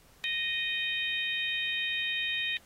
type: harmonic tone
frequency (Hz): 620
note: D#5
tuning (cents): -6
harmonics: 3 / 4 / 5 / 6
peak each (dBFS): -35 / -33 / -36 / -35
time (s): 0.24-2.57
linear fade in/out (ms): 0
effects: pink hiss -60 dBFS RMS until 2.65 s + AAC 48 kbps